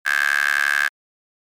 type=tone with high-pass filter; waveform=15% pulse; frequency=71.5 Hz; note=D2; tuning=46 cents flat; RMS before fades=-19 dBFS; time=0.05-0.89 s; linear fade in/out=20 ms; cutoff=1600 Hz; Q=9.7; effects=MP3 96 kbps